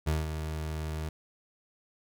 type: tone with ADSR envelope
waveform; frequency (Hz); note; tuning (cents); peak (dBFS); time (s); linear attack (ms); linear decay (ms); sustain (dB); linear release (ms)
30% pulse; 78; D#2; +5; -22; 0.06-1.09; 20; 180; -8; 3
effects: none